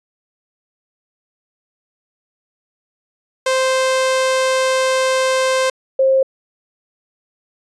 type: tone pair in turn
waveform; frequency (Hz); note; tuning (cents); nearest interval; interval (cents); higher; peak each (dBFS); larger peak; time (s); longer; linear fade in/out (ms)
sawtooth / sine; 522 / 531.7; C5 / C5; -4 / +28; unison; 32; second; -10; neither; 3.46-5.7 / 5.99-6.23; first; 5
effects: resampled to 22050 Hz